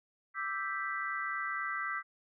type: chord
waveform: sine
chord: E minor seventh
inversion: third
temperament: equal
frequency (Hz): 1174.7 / 1318.5 / 1568 / 1975.5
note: D6 / E6 / G6 / B6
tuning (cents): 0 / 0 / 0 / 0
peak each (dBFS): -40 / -39 / -39 / -38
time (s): 0.34-2.03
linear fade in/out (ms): 50
effects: none